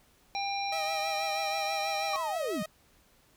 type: harmonic tone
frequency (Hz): 797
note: G5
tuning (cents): +28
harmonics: 1 / 3 / 5 / 7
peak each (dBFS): -32 / -37 / -39 / -40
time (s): 0.35-2.16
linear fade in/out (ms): 0
type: tone with vibrato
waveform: sawtooth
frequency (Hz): 634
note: D#5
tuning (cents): +32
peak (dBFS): -31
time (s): 0.72-2.66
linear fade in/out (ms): 5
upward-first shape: triangle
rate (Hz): 6.2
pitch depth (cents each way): 58
type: linear sweep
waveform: sine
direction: down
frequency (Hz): 1171 to 159.1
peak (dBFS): -31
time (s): 2.13-2.63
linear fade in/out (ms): 5
effects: pink hiss -64 dBFS RMS until 3.36 s